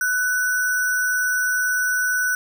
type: tone with sample-and-hold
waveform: sine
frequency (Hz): 1491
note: F#6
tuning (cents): +13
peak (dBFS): -18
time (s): 0.01-2.35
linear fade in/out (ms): 2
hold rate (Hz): 7350
effects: none